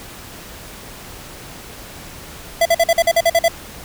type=tone bursts; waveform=square; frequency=670 Hz; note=E5; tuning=28 cents sharp; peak=-11 dBFS; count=10; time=2.61-3.483 s; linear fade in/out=5 ms; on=45 ms; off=47 ms; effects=pink hiss -36 dBFS RMS until 3.84 s